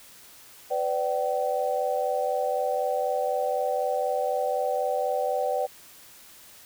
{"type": "tone cluster", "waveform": "sine", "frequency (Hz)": [503, 587, 766], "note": ["B4", "D5", "G5"], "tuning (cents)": [32, -1, -40], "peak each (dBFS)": -28, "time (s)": [0.7, 5.67], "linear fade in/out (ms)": 20, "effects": ["white hiss -50 dBFS RMS until 6.65 s"]}